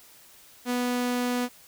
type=tone; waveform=sawtooth; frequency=246.1 Hz; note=B3; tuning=6 cents flat; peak=-21 dBFS; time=0.65-1.49 s; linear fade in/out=50 ms; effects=white hiss -53 dBFS RMS until 1.67 s